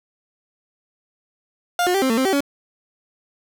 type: tone with pitch steps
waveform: 30% pulse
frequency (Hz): 705 / 359.1 / 390.9 / 262.9 / 225.5 / 262.4 / 385.2 / 281.9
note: F5 / F4 / G4 / C4 / A3 / C4 / G4 / C#4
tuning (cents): +16 / +48 / -5 / +8 / +43 / +5 / -30 / +29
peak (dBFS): -14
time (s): 1.79-2.406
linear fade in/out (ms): 2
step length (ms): 77
effects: none